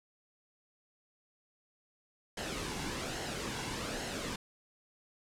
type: noise with flanger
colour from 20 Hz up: pink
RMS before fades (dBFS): -38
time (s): 2.37-4.36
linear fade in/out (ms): 5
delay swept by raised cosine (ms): 0.83 to 1.66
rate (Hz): 1.2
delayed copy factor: -0.5
effects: low-pass 8000 Hz 12 dB/octave